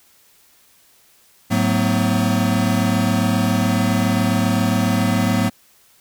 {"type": "tone cluster", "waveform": "square", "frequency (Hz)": [106.5, 184, 224.8, 252.1], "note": ["G#2", "F#3", "A3", "B3"], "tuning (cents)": [44, -9, 37, 36], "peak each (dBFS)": -22, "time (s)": [1.5, 5.5], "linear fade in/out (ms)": 20, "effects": ["white hiss -54 dBFS RMS until 6 s"]}